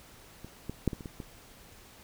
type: clicks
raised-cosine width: 3 ms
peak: -30 / -22 / -12 / -23 / -30 / -26 / -26 dBFS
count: 7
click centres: 0.446 / 0.696 / 0.877 / 0.932 / 1.008 / 1.058 / 1.202 s
effects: pink hiss -54 dBFS RMS until 2.03 s